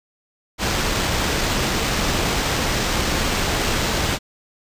pink noise with sample-and-hold, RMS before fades -21 dBFS, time 0.58-4.19 s, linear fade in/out 50 ms, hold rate 11025 Hz, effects resampled to 32000 Hz

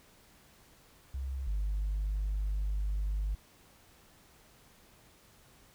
sine tone pair in turn, 66.5 / 50.38 Hz, C2 / G1, +29 / +48 cents, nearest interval perfect fourth, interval 481 cents, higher first, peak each -33 / -28 dBFS, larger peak second, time 1.14-1.47 / 1.47-3.35 s, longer second, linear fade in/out 5 ms, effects tanh soft clip ceiling -27 dBFS + pink hiss -61 dBFS RMS until 5.74 s

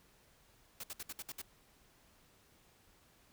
white noise bursts, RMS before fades -44 dBFS, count 7, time 0.8-1.418 s, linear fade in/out 5 ms, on 36 ms, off 61 ms, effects pink hiss -67 dBFS RMS until 3.32 s

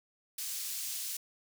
pink high-pass noise, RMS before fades -38 dBFS, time 0.38-1.17 s, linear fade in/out 5 ms, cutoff 5200 Hz, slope 12 dB/octave, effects none

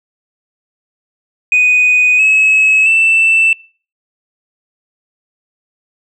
sine tone with pitch steps, 2489 / 2574 / 2661 Hz, D#7 / E7 / E7, 0 / -42 / +16 cents, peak -5 dBFS, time 1.52-3.53 s, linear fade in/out 2 ms, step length 670 ms, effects noise-tail reverb RT60 0.4 s tail -24 dB re dry + tanh soft clip ceiling -4 dBFS

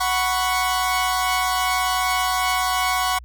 sawtooth chord, F# suspended fourth, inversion none, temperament equal, 740 / 987.8 / 1108.7 Hz, F#5 / B5 / C#6, 0 / 0 / 0 cents, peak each -19 / -23 / -19 dBFS, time 0-3.19 s, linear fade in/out 10 ms, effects added 60 Hz sine -38 dBFS peak until 3.24 s

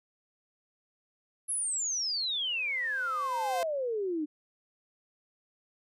sine exponential sweep, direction down, 11175 to 292.2 Hz, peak -29 dBFS, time 1.48-4.26 s, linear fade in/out 20 ms
sawtooth tone with exponential growth, 519 Hz, C5, 14 cents flat, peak -27 dBFS, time 2.15-3.63 s, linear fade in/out 1 ms, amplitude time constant 320 ms
effects resampled to 32000 Hz

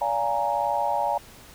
sine chord, Bb dominant seventh, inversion first, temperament equal with one note detuned, 578.2 / 698.5 / 830.6 / 932.3 Hz, D5 / F5 / Ab5 / Bb5, -27 / 0 / 0 / 0 cents, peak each -29 / -29 / -26 / -27 dBFS, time 0.01-1.18 s, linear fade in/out 5 ms, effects pink hiss -48 dBFS RMS until 1.54 s

